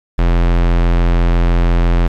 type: tone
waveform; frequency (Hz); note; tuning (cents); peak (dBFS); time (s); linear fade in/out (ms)
square; 42.99; F1; -27; -10; 0.18-2.08; 10
effects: low-pass 3000 Hz 12 dB/octave + 7-bit